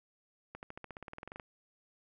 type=accelerating click train; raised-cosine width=0.5 ms; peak=-29 dBFS; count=16; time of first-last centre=0.55-1.398 s; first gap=79 ms; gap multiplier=0.95; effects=none